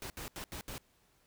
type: noise bursts at uneven times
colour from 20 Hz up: pink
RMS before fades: -43 dBFS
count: 5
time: 0.02-0.1 / 0.17-0.28 / 0.36-0.44 / 0.52-0.61 / 0.68-0.78 s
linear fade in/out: 0 ms
effects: pink hiss -70 dBFS RMS until 1.26 s

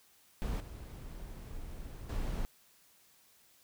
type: noise with level steps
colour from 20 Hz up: brown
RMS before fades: -34 / -45 / -35 dBFS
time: 0.42-2.45 s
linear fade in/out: 0 ms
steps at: 0.6 / 2.09 s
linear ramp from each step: 5 ms
effects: white hiss -65 dBFS RMS until 3.63 s

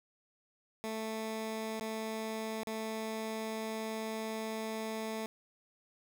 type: tone with dropouts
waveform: 15% pulse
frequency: 220.5 Hz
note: A3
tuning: 4 cents sharp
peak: -30 dBFS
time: 0.84-5.26 s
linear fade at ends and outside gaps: 0 ms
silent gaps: 1.797-1.81 / 2.633-2.672 s
effects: none

